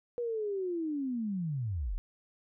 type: linear sweep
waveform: sine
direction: down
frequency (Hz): 487.1 to 31.51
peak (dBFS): -31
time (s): 0.18-1.98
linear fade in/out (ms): 0
effects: none